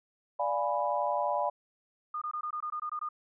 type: chord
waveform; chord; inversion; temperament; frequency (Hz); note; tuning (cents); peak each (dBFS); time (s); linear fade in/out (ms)
sine; D diminished seventh; none; equal; 587.3 / 698.5 / 830.6 / 987.8; D5 / F5 / Ab5 / Cb6; 0 / 0 / 0 / 0; -32 / -34 / -33 / -32; 0.39-1.5; 10
type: tone bursts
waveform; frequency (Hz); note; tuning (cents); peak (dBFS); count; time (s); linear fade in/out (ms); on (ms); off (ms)
sine; 1221; D#6; -33; -32; 10; 2.14-3.089; 5; 76; 21
effects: none